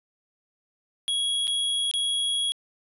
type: tone with dropouts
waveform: square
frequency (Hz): 3322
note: G#7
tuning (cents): 0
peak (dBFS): -24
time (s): 1.08-2.52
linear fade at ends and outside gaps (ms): 0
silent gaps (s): 1.471-1.478 / 1.913-1.938
effects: resampled to 32000 Hz + 11-bit